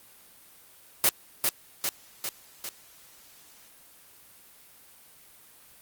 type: noise with echo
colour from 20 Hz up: white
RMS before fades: -20 dBFS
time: 1.04-1.09 s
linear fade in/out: 0 ms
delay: 400 ms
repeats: 4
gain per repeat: -4 dB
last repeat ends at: 2.69 s
effects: white hiss -54 dBFS RMS until 5.81 s + Opus 32 kbps